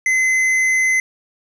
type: tone with hard clipping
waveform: sine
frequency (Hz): 2047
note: C7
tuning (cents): -38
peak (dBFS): -15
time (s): 0.06-1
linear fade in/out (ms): 2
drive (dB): 8
effects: none